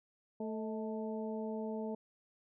harmonic tone with a mistuned harmonic, 220 Hz, A3, in tune, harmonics 1 / 2 / 3 / 4, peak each -39 / -41 / -45 / -49 dBFS, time 0.4-1.95 s, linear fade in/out 5 ms, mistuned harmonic 3, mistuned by -53 cents, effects none

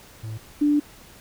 triangle / sine tone pair in turn, 110 / 293.7 Hz, A2 / D4, 0 / 0 cents, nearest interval octave + perfect fourth, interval 1700 cents, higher second, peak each -28 / -16 dBFS, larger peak second, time 0.23-0.38 / 0.61-0.8 s, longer second, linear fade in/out 10 ms, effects pink hiss -48 dBFS RMS until 1.2 s

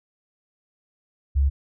sine tone, 69.2 Hz, C#2, 2 cents flat, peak -16 dBFS, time 1.35-1.5 s, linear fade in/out 20 ms, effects none

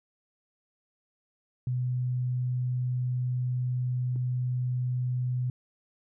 sine tone pair in turn, 125.3 / 125.3 Hz, B2 / B2, +25 / +25 cents, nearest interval unison, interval 0 cents, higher neither, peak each -26 dBFS, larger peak neither, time 1.67-4.16 / 4.16-5.5 s, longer first, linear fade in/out 2 ms, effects none

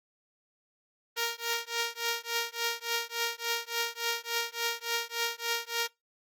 5% pulse tone with tremolo, 466.2 Hz, A#4, in tune, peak -15 dBFS, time 1.16-5.88 s, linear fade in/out 20 ms, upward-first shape triangle, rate 3.5 Hz, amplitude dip 100%, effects noise-tail reverb RT60 0.2 s tail -24 dB re dry + Opus 24 kbps

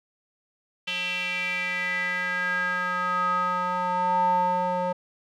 square tone with band-pass filter sweep, 180.3 Hz, F#3, 45 cents flat, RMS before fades -26 dBFS, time 0.87-4.93 s, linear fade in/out 10 ms, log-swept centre 2900 to 720 Hz, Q 6.2, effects none

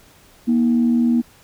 sine tone pair together, 238 / 317.7 Hz, A#3 / D#4, +36 / +36 cents, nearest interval perfect fourth, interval 500 cents, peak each -13 / -23 dBFS, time 0.47-1.22 s, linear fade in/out 20 ms, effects tanh soft clip ceiling -7 dBFS + pink hiss -50 dBFS RMS until 1.43 s

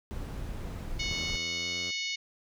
brown noise, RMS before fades -37 dBFS, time 0.11-1.36 s, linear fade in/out 0 ms
harmonic tone, 734 Hz, F#5, 14 cents flat, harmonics 3 / 4 / 5 / 6 / 7 / 8 / 9, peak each -35 / -38 / -39 / -39 / -42 / -45 / -45 dBFS, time 0.99-2.16 s, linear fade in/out 10 ms
10% pulse tone with pitch glide, 81 to 88.33 Hz, E2 to F2, -30 to +20 cents, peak -34 dBFS, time 1.1-1.91 s, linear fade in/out 10 ms, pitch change +150 cents, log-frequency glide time 1.23-1.76 s
effects none

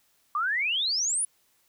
sine exponential sweep, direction up, 1146 to 10300 Hz, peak -24 dBFS, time 0.35-1.25 s, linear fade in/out 2 ms, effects white hiss -67 dBFS RMS until 1.68 s

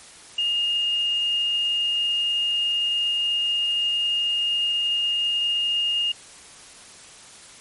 sine tone with quantisation, 2838 Hz, F7, 27 cents sharp, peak -20 dBFS, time 0.38-6.12 s, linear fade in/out 5 ms, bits 8, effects white hiss -45 dBFS RMS until 7.6 s + MP3 48 kbps

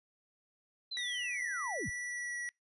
sine linear sweep, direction down, 4131 to 36.71 Hz, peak -37 dBFS, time 0.91-1.9 s, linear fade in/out 10 ms
square tone with pitch glide, 1956 to 1934.7 Hz, B6 to B6, -17 to -36 cents, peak -38 dBFS, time 0.97-2.49 s, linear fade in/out 0 ms, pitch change -19 cents, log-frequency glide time 2.06-2.37 s
effects noise-tail reverb RT60 0.2 s tail -25 dB re dry + resampled to 24000 Hz

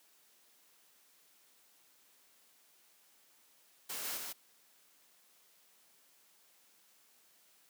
white noise with echo, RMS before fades -41 dBFS, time 3.89-4.18 s, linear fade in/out 10 ms, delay 150 ms, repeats 1, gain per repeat -2 dB, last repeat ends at 4.33 s, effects white hiss -67 dBFS RMS until 7.69 s + high-pass 200 Hz 12 dB/octave

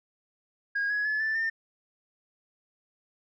sine tone with pitch steps, 1635 / 1676.1 / 1718.3 / 1761.5 / 1805.8 Hz, G#6 / G#6 / A6 / A6 / A6, -28 / +15 / -42 / +1 / +44 cents, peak -24 dBFS, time 0.75-1.5 s, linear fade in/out 10 ms, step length 150 ms, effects tanh soft clip ceiling -23 dBFS

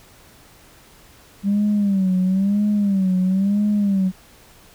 sine tone with vibrato, 196 Hz, G3, in tune, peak -14 dBFS, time 1.43-4.12 s, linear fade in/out 50 ms, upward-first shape sine, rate 1 Hz, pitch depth 110 cents each way, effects tanh soft clip ceiling -12 dBFS + pink hiss -49 dBFS RMS until 4.74 s

